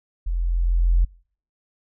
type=tone with level ramp; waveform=sine; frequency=43.02 Hz; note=F1; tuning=25 cents flat; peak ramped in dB=-21 to -12 dBFS; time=0.26-1.05 s; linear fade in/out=10 ms; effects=noise-tail reverb RT60 0.5 s tail -25 dB re dry + tanh soft clip ceiling -8 dBFS